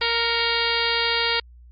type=harmonic tone with a mistuned harmonic; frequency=466.2 Hz; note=A#4; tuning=in tune; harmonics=1 / 2 / 3 / 4 / 5 / 6 / 7 / 8 / 9 / 10; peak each=-29 / -29 / -29 / -29 / -29 / -29 / -29 / -29 / -29 / -29 dBFS; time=0.01-1.4 s; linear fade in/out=5 ms; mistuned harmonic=5; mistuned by=-57 cents; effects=added 60 Hz sine -44 dBFS peak until 1.71 s + Opus 32 kbps